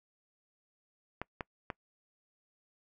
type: clicks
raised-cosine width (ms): 0.5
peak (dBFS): -21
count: 3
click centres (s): 1.216 / 1.408 / 1.702
effects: noise-tail reverb RT60 0.1 s tail -25 dB re dry